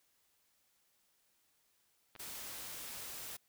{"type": "clicks", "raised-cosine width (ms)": 0.3, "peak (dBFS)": -37, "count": 2, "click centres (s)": [2.153, 2.162]}
{"type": "noise", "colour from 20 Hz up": "white", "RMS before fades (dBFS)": -46, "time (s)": [2.19, 3.37], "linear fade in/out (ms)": 10}
{"effects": ["white hiss -75 dBFS RMS until 3.48 s"]}